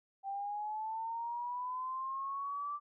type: linear sweep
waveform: sine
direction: up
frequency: 779 to 1174.7 Hz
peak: -36 dBFS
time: 0.23-2.8 s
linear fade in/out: 50 ms
effects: none